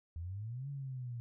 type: exponential two-way sweep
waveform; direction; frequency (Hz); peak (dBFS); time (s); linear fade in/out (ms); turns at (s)
sine; up then down; 79.6 to 142.7 to 117.2; -39; 0.16-1.2; 0; 0.69
effects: none